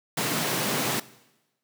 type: high-pass noise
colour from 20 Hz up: pink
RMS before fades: -27 dBFS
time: 0.17-1 s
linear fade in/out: 5 ms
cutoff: 120 Hz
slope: 48 dB/octave
effects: noise-tail reverb RT60 1.0 s tail -19 dB re dry